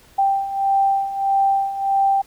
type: beating tone pair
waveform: sine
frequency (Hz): 784 / 785.6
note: G5 / G5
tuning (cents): 0 / +4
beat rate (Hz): 1.6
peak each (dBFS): -22 / -17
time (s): 0.18-2.22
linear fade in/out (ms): 10
effects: pink hiss -51 dBFS RMS until 2.26 s